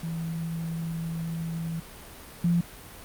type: tone pair in turn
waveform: sine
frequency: 164.81 / 171.94 Hz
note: E3 / F3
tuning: 0 / -27 cents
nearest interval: minor second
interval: 73 cents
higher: second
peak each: -29 / -20 dBFS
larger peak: second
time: 0.03-1.8 / 2.44-2.61 s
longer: first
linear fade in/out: 5 ms
effects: pink hiss -45 dBFS RMS until 3.04 s + Opus 48 kbps